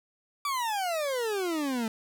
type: exponential sweep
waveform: 40% pulse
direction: down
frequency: 1175 to 216.6 Hz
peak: -27 dBFS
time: 0.45-1.88 s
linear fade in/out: 2 ms
effects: none